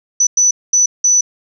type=tone bursts at uneven times; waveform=sine; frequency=5970 Hz; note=F#8; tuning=15 cents sharp; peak=-8 dBFS; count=4; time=0.2-0.27 / 0.37-0.51 / 0.73-0.86 / 1.04-1.21 s; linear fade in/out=5 ms; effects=none